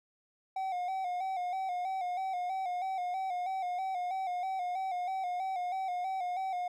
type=tone with vibrato; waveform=triangle; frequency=740 Hz; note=F#5; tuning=in tune; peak=-30 dBFS; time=0.56-6.68 s; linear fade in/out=5 ms; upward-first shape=square; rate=3.1 Hz; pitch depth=56 cents each way; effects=none